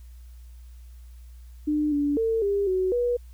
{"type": "tone with pitch steps", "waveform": "sine", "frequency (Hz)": [300, 288.8, 451, 401.5, 373, 484.7], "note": ["D4", "D4", "A4", "G4", "F#4", "B4"], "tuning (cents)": [37, -29, 43, 41, 14, -32], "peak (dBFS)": -21, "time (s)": [1.67, 3.17], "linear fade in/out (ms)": 10, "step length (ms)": 250, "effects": ["added 60 Hz sine -42 dBFS peak until 3.33 s", "white hiss -63 dBFS RMS until 3.33 s"]}